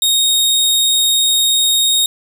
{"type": "tone", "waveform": "sawtooth", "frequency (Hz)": 3729, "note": "A#7", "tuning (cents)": 0, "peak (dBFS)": -8, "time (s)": [0.02, 2.06], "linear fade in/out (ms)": 2, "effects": []}